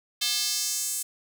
square tone with high-pass filter sweep, 240 Hz, B3, 49 cents flat, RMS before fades -28 dBFS, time 0.21-1.03 s, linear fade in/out 10 ms, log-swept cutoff 3700 to 8600 Hz, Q 1.9, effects none

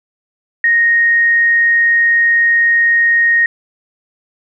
sine tone, 1864 Hz, A#6, 1 cent flat, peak -8 dBFS, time 0.64-3.46 s, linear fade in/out 2 ms, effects none

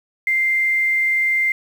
sine tone with quantisation, 2093 Hz, C7, in tune, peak -15 dBFS, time 0.27-1.52 s, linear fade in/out 2 ms, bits 7, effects none

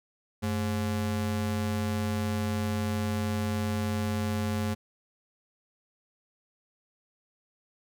square ring-modulated tone, 156.6 Hz, D#3, 11 cents sharp, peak -25 dBFS, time 0.42-4.75 s, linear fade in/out 20 ms, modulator 61.5 Hz, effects none

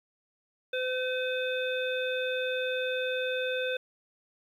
harmonic tone, 510 Hz, C5, 44 cents flat, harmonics 1 / 3 / 5 / 7, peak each -30 / -35 / -37 / -38 dBFS, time 0.73-3.77 s, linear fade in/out 5 ms, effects 10-bit

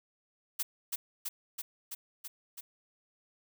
blue noise with echo, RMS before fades -32 dBFS, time 0.59-0.63 s, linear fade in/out 10 ms, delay 330 ms, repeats 6, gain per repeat -2 dB, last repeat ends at 2.61 s, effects none

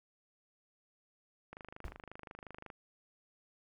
click train, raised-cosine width 0.5 ms, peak -32 dBFS, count 31, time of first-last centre 1.53-2.702 s, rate 25.6 Hz
brown noise with exponential decay, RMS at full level -39 dBFS, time 1.85-2.01 s, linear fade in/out 0 ms, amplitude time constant 33 ms
effects none

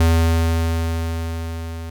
square tone with level ramp, 82.41 Hz, E2, in tune, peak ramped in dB -12 to -29 dBFS, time 0-1.9 s, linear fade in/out 5 ms, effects none

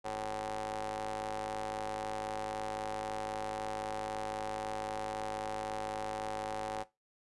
sawtooth ring-modulated tone, 103.83 Hz, G#2, in tune, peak -29 dBFS, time 0.04-6.84 s, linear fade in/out 20 ms, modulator 652 Hz, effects noise-tail reverb RT60 0.2 s tail -17 dB re dry + resampled to 24000 Hz

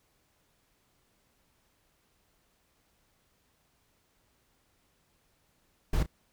brown noise with echo, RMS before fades -26 dBFS, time 5.93-6.03 s, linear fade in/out 5 ms, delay 33 ms, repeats 1, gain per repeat -15 dB, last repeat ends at 6.063 s, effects pink hiss -71 dBFS RMS until 6.32 s

